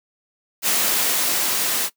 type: noise with level ramp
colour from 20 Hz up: white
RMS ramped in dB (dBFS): -19 to -22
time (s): 0.62-1.9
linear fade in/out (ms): 50
effects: noise-tail reverb RT60 0.1 s tail -20 dB re dry + high-pass 200 Hz 12 dB/octave